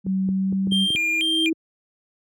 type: tone with pitch glide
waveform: sine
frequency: 190.3 to 193.51 Hz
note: F#3 to G3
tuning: +49 to -22 cents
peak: -19 dBFS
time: 0.04-0.88 s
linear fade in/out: 50 ms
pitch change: +29 cents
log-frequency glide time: 0.28-0.72 s
type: clicks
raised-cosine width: 3 ms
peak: -18 dBFS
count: 7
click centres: 0.066 / 0.289 / 0.526 / 0.672 / 0.721 / 0.904 / 0.95 s
type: tone with exponential growth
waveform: sine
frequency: 323.2 Hz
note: E4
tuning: 34 cents flat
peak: -18 dBFS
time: 0.47-1.53 s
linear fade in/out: 5 ms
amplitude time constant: 230 ms
type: tone with vibrato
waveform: triangle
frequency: 2765 Hz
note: F7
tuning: 18 cents flat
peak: -18 dBFS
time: 0.71-1.5 s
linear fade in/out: 20 ms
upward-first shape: square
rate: 2 Hz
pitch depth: 240 cents each way
effects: high-pass 100 Hz 12 dB/octave